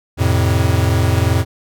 square chord, F major, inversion none, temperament equal, 87.31 / 110 / 130.81 Hz, F2 / A2 / C3, 0 / 0 / 0 cents, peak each -16 / -17 / -21 dBFS, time 0.17-1.45 s, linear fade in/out 50 ms, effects none

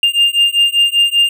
triangle beating tone pair, 2802 / 2807.1 Hz, F7 / F7, +5 / +8 cents, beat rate 5.1 Hz, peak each -11 dBFS, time 0.03-1.29 s, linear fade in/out 2 ms, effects none

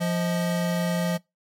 square tone pair together, 174.3 / 630 Hz, F3 / D#5, -3 / +21 cents, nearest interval octave + minor seventh, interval 2224 cents, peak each -24 / -31 dBFS, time 0-1.18 s, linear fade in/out 20 ms, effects noise-tail reverb RT60 0.2 s tail -23 dB re dry + MP3 64 kbps

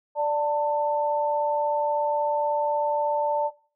sine tone pair together, 587.3 / 891.8 Hz, D5 / A5, 0 / +23 cents, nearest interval perfect fifth, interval 723 cents, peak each -24 dBFS, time 0.15-3.51 s, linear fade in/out 50 ms, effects noise-tail reverb RT60 0.4 s tail -17 dB re dry

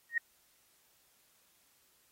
sine tone with exponential growth, 1864.7 Hz, A#6, in tune, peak -24 dBFS, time 0.09-0.18 s, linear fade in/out 5 ms, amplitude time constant 19 ms, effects white hiss -69 dBFS RMS until 2.11 s + AAC 48 kbps

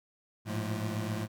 25% pulse tone cluster, 106.4 / 113.9 / 174.1 Hz, G#2 / A#2 / F3, +42 / -40 / -5 cents, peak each -30 / -35 / -36 dBFS, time 0.45-1.28 s, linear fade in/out 50 ms, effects none

